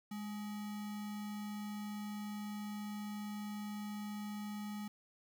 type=tone with sample-and-hold; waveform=sine; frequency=207.7 Hz; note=G#3; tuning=in tune; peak=-40 dBFS; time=0.11-4.88 s; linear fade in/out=5 ms; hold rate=1050 Hz; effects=none